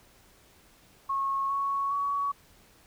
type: tone with pitch steps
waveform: sine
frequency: 1093 / 1109.5 / 1126.3 Hz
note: C#6 / C#6 / C#6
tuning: -25 / +1 / +27 cents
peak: -26 dBFS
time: 1.09-2.32 s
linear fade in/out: 10 ms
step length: 410 ms
effects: pink hiss -59 dBFS RMS until 2.86 s